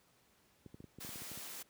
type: clicks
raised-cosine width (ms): 3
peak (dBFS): -37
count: 11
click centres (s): 0.662 / 0.744 / 0.804 / 0.842 / 0.986 / 1.048 / 1.091 / 1.158 / 1.219 / 1.316 / 1.375
type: high-pass noise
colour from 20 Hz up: white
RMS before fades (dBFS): -47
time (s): 1-1.63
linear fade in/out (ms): 10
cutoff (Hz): 160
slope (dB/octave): 96
effects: pink hiss -70 dBFS RMS until 1.69 s + high-pass 80 Hz 12 dB/octave